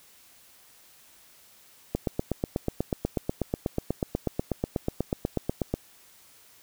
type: click train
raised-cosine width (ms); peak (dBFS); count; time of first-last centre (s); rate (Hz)
2; -12; 32; 1.95-5.74; 8.18
effects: white hiss -56 dBFS RMS until 6.62 s